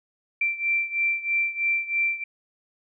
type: beating tone pair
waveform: sine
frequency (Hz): 2349 / 2352.1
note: D7 / D7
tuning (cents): 0 / +2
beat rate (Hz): 3.1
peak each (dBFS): -24 / -27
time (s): 0.41-2.24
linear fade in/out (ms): 5
effects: none